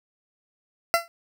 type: tone with exponential decay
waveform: 20% pulse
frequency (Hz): 678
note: E5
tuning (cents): +49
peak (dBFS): -9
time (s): 0.94-1.08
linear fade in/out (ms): 0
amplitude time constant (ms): 30
effects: none